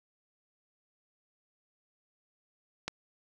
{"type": "click", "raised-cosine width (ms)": 0.2, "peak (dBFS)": -16, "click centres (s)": 2.88, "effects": []}